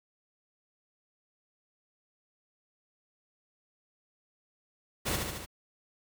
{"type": "noise with echo", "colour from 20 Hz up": "pink", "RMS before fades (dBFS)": -31, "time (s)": [5.05, 5.17], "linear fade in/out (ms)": 20, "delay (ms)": 73, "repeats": 4, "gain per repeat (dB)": -3, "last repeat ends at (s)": 5.462, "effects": []}